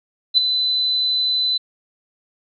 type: tone with ADSR envelope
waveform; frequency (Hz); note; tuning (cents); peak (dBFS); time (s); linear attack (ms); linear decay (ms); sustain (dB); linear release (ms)
sine; 4014; B7; +27; -7; 0.34-1.58; 38; 6; -9; 12
effects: MP3 96 kbps